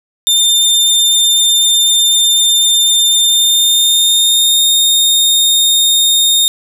sawtooth tone with pitch glide, 3604 to 3680 Hz, A7 to A#7, +41 to -23 cents, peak -5 dBFS, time 0.27-6.48 s, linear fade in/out 0 ms, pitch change +36 cents, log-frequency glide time 3.23-4.72 s, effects none

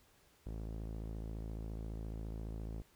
sawtooth tone with low-pass filter, 54.5 Hz, A1, 16 cents flat, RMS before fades -43 dBFS, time 0.46-2.82 s, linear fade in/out 5 ms, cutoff 500 Hz, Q 0.78, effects pink hiss -68 dBFS RMS until 2.95 s

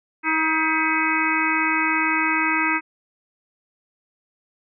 harmonic tone with a mistuned harmonic, 317.3 Hz, D#4, 34 cents sharp, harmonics 1 / 3 / 4 / 5 / 6 / 7 / 8, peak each -26 / -26 / -26 / -26 / -26 / -26 / -26 dBFS, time 0.23-2.81 s, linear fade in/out 50 ms, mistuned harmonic 6, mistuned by +86 cents, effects none

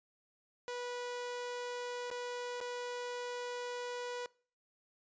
sawtooth tone with dropouts, 489.2 Hz, B4, 16 cents flat, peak -35 dBFS, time 0.68-4.26 s, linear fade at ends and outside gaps 0 ms, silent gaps 2.102-2.113 / 2.603-2.612 s, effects noise-tail reverb RT60 0.4 s tail -22 dB re dry + resampled to 16000 Hz

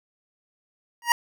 25% pulse tone with exponential growth, 947 Hz, A#5, 27 cents sharp, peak -8 dBFS, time 1.02-1.12 s, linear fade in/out 1 ms, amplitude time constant 21 ms, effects none

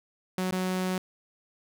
sawtooth tone with dropouts, 185 Hz, F#3, in tune, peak -23 dBFS, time 0.38-0.98 s, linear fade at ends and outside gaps 2 ms, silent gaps 0.51-0.523 s, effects none

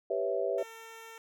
sine chord, C# half-diminished seventh, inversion second, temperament equal, 392 / 493.9 / 554.4 / 659.3 Hz, G4 / B4 / C#5 / E5, 0 / 0 / 0 / 0 cents, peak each -34 dBFS, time 0.1-0.63 s, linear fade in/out 5 ms
10% pulse tone, 451.9 Hz, A4, 46 cents sharp, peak -38 dBFS, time 0.58-1.18 s, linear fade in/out 2 ms
effects none

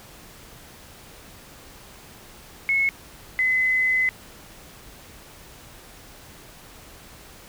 sine tone pair in turn, 2187 / 2030 Hz, C#7 / B6, -24 / +47 cents, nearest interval minor second, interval 129 cents, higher first, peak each -18 dBFS, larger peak neither, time 2.69-2.89 / 3.39-4.09 s, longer second, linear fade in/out 0 ms, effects pink hiss -46 dBFS RMS until 7.48 s

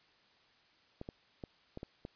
clicks, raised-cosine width 2 ms, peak -29 dBFS, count 6, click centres 1.014 / 1.089 / 1.438 / 1.774 / 1.831 / 2.051 s, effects white hiss -67 dBFS RMS until 2.15 s + resampled to 11025 Hz

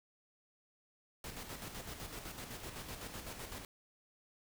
pink noise with tremolo, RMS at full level -45 dBFS, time 1.24-3.65 s, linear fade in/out 2 ms, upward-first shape square, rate 7.9 Hz, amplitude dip 45%, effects none

